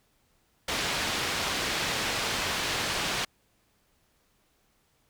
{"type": "low-pass noise", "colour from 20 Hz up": "white", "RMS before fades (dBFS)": -30, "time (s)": [0.68, 3.25], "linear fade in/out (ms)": 5, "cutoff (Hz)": 4100, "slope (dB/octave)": 12, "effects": ["pink hiss -69 dBFS RMS until 5.09 s"]}